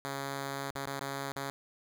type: tone with dropouts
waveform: 5% pulse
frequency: 138.2 Hz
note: C#3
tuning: 5 cents flat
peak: -24 dBFS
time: 0.05-1.5 s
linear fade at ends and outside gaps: 0 ms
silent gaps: 0.707-0.753 / 0.857-0.869 / 0.993-1.01 / 1.32-1.362 s
effects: none